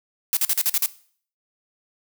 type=noise bursts; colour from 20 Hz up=blue; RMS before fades=-20 dBFS; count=7; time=0.33-0.86 s; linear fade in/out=0 ms; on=38 ms; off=44 ms; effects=noise-tail reverb RT60 0.5 s tail -18 dB re dry